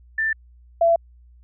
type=tone pair in turn; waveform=sine; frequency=1776 / 672.2 Hz; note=A6 / E5; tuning=+16 / +34 cents; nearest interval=octave + perfect fourth; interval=1682 cents; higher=first; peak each=-19 / -13 dBFS; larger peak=second; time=0.18-0.33 / 0.81-0.96 s; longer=neither; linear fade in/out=5 ms; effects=added 60 Hz sine -47 dBFS peak until 1.43 s